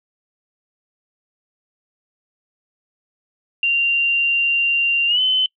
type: tone with pitch glide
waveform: sine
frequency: 2774 to 3043 Hz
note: F7 to F#7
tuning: -12 to +48 cents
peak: -14 dBFS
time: 3.63-5.46 s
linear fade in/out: 2 ms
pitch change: +160 cents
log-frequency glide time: 5.07-5.21 s
effects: noise-tail reverb RT60 0.1 s tail -23 dB re dry